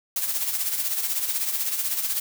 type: noise with tremolo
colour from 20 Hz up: blue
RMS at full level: -24 dBFS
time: 0.16-2.2 s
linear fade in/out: 2 ms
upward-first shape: sine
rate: 16 Hz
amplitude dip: 55%
effects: none